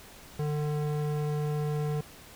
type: tone with band-pass filter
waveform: square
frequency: 149.4 Hz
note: D3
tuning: 30 cents sharp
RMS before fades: -30 dBFS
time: 0.39-2.01 s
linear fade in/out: 5 ms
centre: 320 Hz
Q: 0.72
effects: pink hiss -50 dBFS RMS until 2.35 s